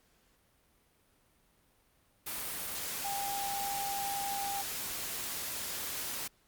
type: tone in noise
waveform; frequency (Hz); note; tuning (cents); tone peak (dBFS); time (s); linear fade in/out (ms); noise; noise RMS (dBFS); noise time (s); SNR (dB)
sine; 798; G5; +31; -35; 3.04-4.62; 10; white; -38; 2.26-6.28; 0
effects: pink hiss -69 dBFS RMS until 6.47 s + Opus 48 kbps